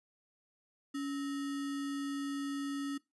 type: tone with sample-and-hold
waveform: sine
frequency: 280.6 Hz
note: C#4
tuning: 21 cents sharp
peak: -34 dBFS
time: 0.94-2.98 s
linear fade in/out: 10 ms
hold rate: 1575 Hz
effects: noise-tail reverb RT60 0.2 s tail -20 dB re dry + resampled to 24000 Hz